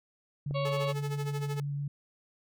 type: tone with vibrato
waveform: sine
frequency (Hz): 142.6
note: C#3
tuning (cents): +49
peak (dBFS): -31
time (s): 0.46-1.88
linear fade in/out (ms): 5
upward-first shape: triangle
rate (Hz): 7.6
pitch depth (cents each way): 10
type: click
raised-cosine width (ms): 2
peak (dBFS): -27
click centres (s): 0.51
type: harmonic tone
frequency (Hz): 556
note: C#5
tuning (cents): +5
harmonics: 1 / 2 / 4 / 5 / 6 / 7 / 8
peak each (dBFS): -31 / -37 / -43 / -45 / -47 / -48 / -49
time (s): 0.54-0.93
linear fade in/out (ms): 20
type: tone with tremolo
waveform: sawtooth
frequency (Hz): 432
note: A4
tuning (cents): -32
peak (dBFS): -31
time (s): 0.65-1.6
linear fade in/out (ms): 2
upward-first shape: sine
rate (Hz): 13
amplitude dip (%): 80
effects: none